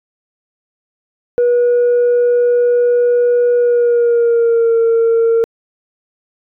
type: tone with pitch glide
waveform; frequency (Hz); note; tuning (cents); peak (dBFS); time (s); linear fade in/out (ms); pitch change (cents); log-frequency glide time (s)
sine; 484.1 to 458.3; B4 to A#4; -35 to -29; -7; 1.38-5.44; 0; -94; 3.56-4.77
effects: tanh soft clip ceiling -7 dBFS